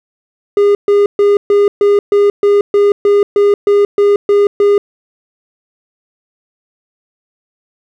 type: tone bursts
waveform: triangle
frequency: 406.9 Hz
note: G#4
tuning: 35 cents flat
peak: -4 dBFS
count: 14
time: 0.57-4.78 s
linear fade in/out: 2 ms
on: 180 ms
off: 130 ms
effects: none